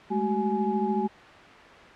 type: tone cluster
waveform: sine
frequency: 204.6 / 218.2 / 379 / 839 Hz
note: G#3 / A3 / F#4 / G#5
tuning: -26 / -14 / +42 / +17 cents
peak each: -29 dBFS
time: 0.1-1.08 s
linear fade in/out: 20 ms
effects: white hiss -46 dBFS RMS until 1.95 s + low-pass 2000 Hz 12 dB/octave